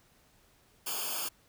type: noise with comb filter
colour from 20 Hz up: white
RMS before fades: -35 dBFS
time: 0.86-1.29 s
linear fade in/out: 10 ms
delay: 0.51 ms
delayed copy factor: -1
effects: pink hiss -65 dBFS RMS until 1.48 s